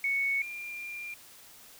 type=tone pair in turn; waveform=sine; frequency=2217 / 2392 Hz; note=C#7 / D7; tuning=0 / +31 cents; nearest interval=minor second; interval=131 cents; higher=second; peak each=-26 / -37 dBFS; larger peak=first; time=0.04-0.42 / 0.42-1.14 s; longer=second; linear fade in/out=2 ms; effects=white hiss -53 dBFS RMS until 1.79 s